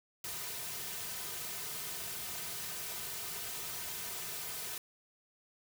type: noise with comb filter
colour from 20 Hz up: white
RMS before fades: -41 dBFS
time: 0.24-4.78 s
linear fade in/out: 2 ms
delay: 3.6 ms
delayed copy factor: -0.75
effects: none